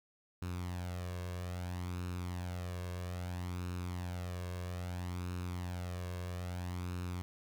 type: tone with flanger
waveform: sawtooth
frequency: 89.3 Hz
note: F2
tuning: 39 cents sharp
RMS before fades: -40 dBFS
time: 0.42-7.22 s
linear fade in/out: 0 ms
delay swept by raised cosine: 0.75 to 1.85 ms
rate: 0.61 Hz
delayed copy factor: +0.55
effects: none